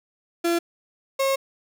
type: tone pair in turn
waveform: 35% pulse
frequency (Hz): 340.6 / 541.2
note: F4 / C#5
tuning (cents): -43 / -42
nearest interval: minor sixth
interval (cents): 801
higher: second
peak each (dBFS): -18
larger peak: neither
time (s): 0.44-0.59 / 1.19-1.36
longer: second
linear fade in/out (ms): 10
effects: none